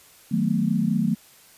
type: chord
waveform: sine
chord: B dominant seventh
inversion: first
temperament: equal with one note detuned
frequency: 155.56 / 185 / 220 / 244.5 Hz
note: D#3 / F#3 / A3 / B3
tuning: 0 / 0 / 0 / -17 cents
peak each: -27 / -24 / -23 / -28 dBFS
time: 0.31-1.15 s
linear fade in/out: 10 ms
effects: white hiss -52 dBFS RMS until 1.57 s + resampled to 32000 Hz